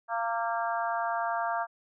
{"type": "harmonic tone with a mistuned harmonic", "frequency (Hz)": 230, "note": "A#3", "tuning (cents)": -23, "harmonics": [3, 4, 5, 6, 7], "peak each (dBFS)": [-31, -33, -35, -37, -38], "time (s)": [0.08, 1.67], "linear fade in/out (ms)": 50, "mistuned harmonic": 5, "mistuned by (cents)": 28, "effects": []}